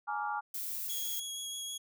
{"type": "chord", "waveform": "sine", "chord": "Bb dominant seventh", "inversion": "third", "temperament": "just", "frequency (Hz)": [839.1, 932.3, 1165.4, 1398.5], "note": ["Ab5", "Bb5", "D6", "F6"], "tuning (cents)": [18, 0, -14, 2], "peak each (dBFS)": [-35, -41, -40, -39], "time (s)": [0.07, 0.41], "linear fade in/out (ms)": 20}
{"type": "noise", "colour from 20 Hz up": "violet", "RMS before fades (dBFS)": -38, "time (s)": [0.54, 1.2], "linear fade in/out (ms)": 5}
{"type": "tone with vibrato", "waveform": "20% pulse", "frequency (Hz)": 3322, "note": "G#7", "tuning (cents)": 0, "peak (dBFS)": -32, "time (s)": [0.89, 1.78], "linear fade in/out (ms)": 10, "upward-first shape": "triangle", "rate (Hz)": 6.3, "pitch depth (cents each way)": 13}
{"effects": []}